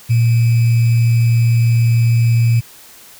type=tone with sample-and-hold; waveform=sine; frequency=116.54 Hz; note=A#2; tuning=in tune; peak=-9 dBFS; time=0.09-2.61 s; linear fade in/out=20 ms; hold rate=2450 Hz; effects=white hiss -41 dBFS RMS until 3.19 s